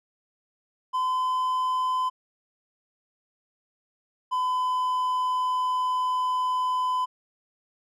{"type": "tone pair in turn", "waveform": "triangle", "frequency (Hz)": [1019, 1010.2], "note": ["C6", "B5"], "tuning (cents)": [-46, 39], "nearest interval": "unison", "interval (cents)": 15, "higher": "first", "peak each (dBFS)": -21, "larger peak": "neither", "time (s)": [[0.93, 2.1], [4.31, 7.06]], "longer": "second", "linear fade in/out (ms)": 20, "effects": []}